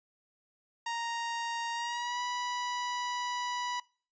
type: tone with pitch glide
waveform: sawtooth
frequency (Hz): 932 to 981.2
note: A#5 to B5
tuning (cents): -1 to -12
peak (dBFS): -29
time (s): 0.86-3.8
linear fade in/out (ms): 5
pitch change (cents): +89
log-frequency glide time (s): 1.73-2.21
effects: noise-tail reverb RT60 0.4 s tail -22 dB re dry + resampled to 16000 Hz